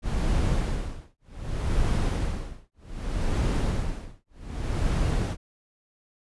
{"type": "noise with tremolo", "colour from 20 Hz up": "brown", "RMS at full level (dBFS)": -23, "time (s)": [0.02, 5.37], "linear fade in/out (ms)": 50, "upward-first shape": "sine", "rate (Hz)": 0.65, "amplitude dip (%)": 100, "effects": ["resampled to 24000 Hz"]}